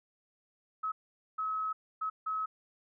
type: tone bursts at uneven times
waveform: sine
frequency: 1284 Hz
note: E6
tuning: 46 cents flat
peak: -31 dBFS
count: 4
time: 0.83-0.92 / 1.38-1.73 / 2.01-2.1 / 2.26-2.46 s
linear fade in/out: 10 ms
effects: none